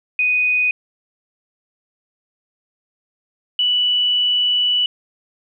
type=tone pair in turn; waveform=sine; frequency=2489 / 2960 Hz; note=D#7 / F#7; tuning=0 / 0 cents; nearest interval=minor third; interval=300 cents; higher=second; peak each=-14 dBFS; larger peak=neither; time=0.19-0.71 / 3.59-4.86 s; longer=second; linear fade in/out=2 ms; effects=none